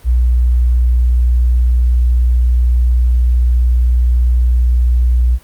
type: tone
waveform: sine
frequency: 60.7 Hz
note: B1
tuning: 29 cents flat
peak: -8 dBFS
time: 0.04-5.39 s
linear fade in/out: 50 ms
effects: pink hiss -45 dBFS RMS until 5.43 s + Opus 32 kbps